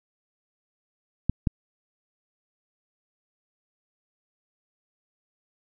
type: clicks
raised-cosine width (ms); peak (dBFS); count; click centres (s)
5; -9; 2; 1.296 / 1.472
effects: none